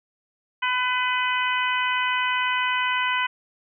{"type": "harmonic tone", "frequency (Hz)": 502, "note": "B4", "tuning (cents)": 28, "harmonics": [2, 3, 4, 5, 6], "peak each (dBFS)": [-25, -27, -28, -29, -30], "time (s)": [0.62, 3.27], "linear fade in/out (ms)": 10, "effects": []}